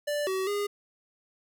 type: tone with pitch steps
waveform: square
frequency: 587 / 379.2 / 409 Hz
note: D5 / F#4 / G#4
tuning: -1 / +43 / -26 cents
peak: -28 dBFS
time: 0.07-0.67 s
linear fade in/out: 10 ms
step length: 200 ms
effects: none